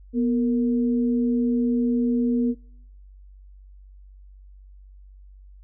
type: tone pair together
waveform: sine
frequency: 243.7 / 460 Hz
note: B3 / A#4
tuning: -23 / -23 cents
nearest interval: major seventh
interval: 1100 cents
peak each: -19 / -29 dBFS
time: 0.13-2.55 s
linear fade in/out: 50 ms
effects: noise-tail reverb RT60 0.9 s tail -26 dB re dry + added 48 Hz sine -44 dBFS peak until 5.63 s